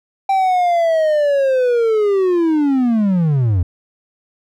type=linear sweep; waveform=triangle; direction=down; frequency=784 to 81.6 Hz; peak=-10 dBFS; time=0.29-3.63 s; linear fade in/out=5 ms; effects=none